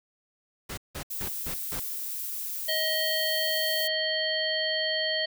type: noise bursts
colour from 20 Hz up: pink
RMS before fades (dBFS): -36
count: 5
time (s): 0.69-1.8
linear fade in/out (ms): 10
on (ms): 86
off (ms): 170
type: noise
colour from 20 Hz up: violet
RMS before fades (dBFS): -34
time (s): 1.1-3.88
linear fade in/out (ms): 10
type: harmonic tone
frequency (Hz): 630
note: D#5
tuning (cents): +21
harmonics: 1 / 3 / 5 / 7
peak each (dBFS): -31 / -31 / -31 / -31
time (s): 2.68-5.26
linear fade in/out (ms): 10
effects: none